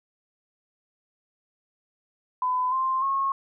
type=tone with pitch steps; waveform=sine; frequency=1007 / 1049 / 1089 Hz; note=B5 / C6 / C#6; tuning=+33 / +4 / -31 cents; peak=-22 dBFS; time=2.42-3.32 s; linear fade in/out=2 ms; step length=300 ms; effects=none